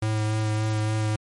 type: tone with vibrato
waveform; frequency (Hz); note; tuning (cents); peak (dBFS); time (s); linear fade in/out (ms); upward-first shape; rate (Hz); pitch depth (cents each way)
square; 108.2; A2; -29; -23; 0.02-1.16; 5; sine; 3.5; 14
effects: MP3 48 kbps